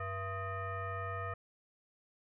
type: tone with frequency modulation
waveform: sine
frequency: 673 Hz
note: E5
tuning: 36 cents sharp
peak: -36 dBFS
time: 0-1.34 s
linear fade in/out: 5 ms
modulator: 577 Hz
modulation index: 1.8
effects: none